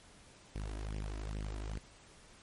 sawtooth tone with flanger, 51.91 Hz, G#1, in tune, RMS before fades -40 dBFS, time 0.55-1.79 s, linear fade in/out 10 ms, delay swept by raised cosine 0.35 to 3.15 ms, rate 2.4 Hz, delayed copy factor +0.9, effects pink hiss -59 dBFS RMS until 2.42 s + MP3 48 kbps

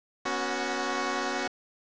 10% pulse chord, B suspended second, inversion none, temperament equal with one note detuned, 243.1 / 277.2 / 370 Hz, B3 / C#4 / F#4, -27 / 0 / 0 cents, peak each -26 / -24 / -23 dBFS, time 0.25-1.48 s, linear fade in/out 10 ms, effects resampled to 16000 Hz + 7-bit

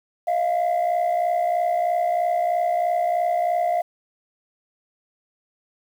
sine tone pair together, 636.9 / 700 Hz, D#5 / F5, +40 / +4 cents, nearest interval major second, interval 164 cents, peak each -22 / -18 dBFS, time 0.27-3.82 s, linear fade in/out 10 ms, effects tanh soft clip ceiling -16 dBFS + 8-bit

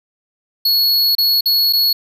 square tone with dropouts, 4358 Hz, C#8, 30 cents flat, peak -12 dBFS, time 0.65-1.93 s, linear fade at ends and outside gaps 5 ms, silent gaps 1.152-1.182 / 1.409-1.457 / 1.727-1.732 s, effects none

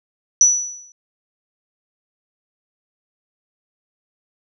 sine tone with exponential decay, 5920 Hz, F#8, in tune, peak -6 dBFS, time 0.41-0.92 s, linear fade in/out 1 ms, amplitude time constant 110 ms, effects none

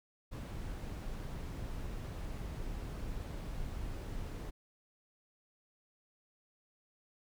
brown noise, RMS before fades -41 dBFS, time 0.31-4.51 s, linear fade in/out 20 ms, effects none

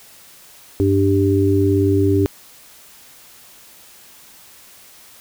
harmonic tone, 98 Hz, G2, in tune, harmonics 1 / 3 / 4, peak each -17 / -17 / -17 dBFS, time 0.8-2.26 s, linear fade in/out 0 ms, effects white hiss -45 dBFS RMS until 5.2 s

